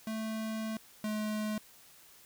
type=tone pair in turn; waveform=square; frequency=220 / 213.6 Hz; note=A3 / G#3; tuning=0 / +49 cents; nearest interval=minor second; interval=51 cents; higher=first; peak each=-35 / -33 dBFS; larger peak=second; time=0.07-0.77 / 1.04-1.58 s; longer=first; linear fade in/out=2 ms; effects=white hiss -58 dBFS RMS until 2.25 s